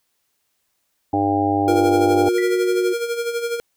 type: harmonic tone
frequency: 100.2 Hz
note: G2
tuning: 38 cents sharp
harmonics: 1 / 3 / 4 / 5 / 6 / 7 / 8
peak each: -27 / -20 / -27 / -31 / -30 / -26 / -20 dBFS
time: 1.13-2.29 s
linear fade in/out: 5 ms
type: tone with pitch glide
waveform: sine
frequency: 349.2 to 365.3 Hz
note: F4 to F#4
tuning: 0 to -22 cents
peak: -17 dBFS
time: 1.67-2.94 s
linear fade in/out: 20 ms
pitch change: +78 cents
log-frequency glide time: 1.85-2.52 s
type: tone with tremolo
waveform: square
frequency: 470 Hz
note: A#4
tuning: 14 cents sharp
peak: -20 dBFS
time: 1.68-3.6 s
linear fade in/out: 0 ms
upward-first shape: sine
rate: 12 Hz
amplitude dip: 60%
type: tone with exponential decay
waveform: sine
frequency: 1970 Hz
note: B6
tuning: 5 cents flat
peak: -25 dBFS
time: 2.38-3.03 s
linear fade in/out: 2 ms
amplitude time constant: 140 ms
effects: white hiss -70 dBFS RMS until 3.76 s